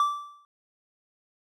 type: tone with exponential decay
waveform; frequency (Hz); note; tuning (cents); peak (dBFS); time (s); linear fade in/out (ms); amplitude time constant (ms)
triangle; 1166; D6; -13; -16; 0-0.45; 1; 96
effects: none